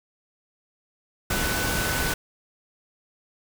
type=tone in noise; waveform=sine; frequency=1500 Hz; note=F#6; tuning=23 cents sharp; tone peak=-30 dBFS; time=1.3-2.14 s; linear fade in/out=5 ms; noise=pink; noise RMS=-26 dBFS; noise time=1.3-2.14 s; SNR=-7 dB; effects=none